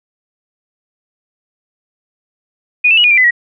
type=tone with pitch steps; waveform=sine; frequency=2465 / 2656 / 2909 / 2449 / 2360 / 2014 / 1915 Hz; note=D#7 / E7 / F#7 / D#7 / D7 / B6 / A#6; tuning=-17 / +12 / -30 / -28 / +8 / +33 / +46 cents; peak=-6 dBFS; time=2.84-3.309 s; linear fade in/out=10 ms; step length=67 ms; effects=none